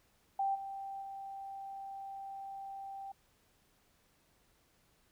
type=tone with level steps; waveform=sine; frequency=784 Hz; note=G5; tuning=in tune; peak=-30 / -40 / -42 dBFS; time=0.39-3.12 s; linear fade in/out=5 ms; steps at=0.54 / 1.01 s; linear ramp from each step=20 ms; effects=pink hiss -71 dBFS RMS until 5.11 s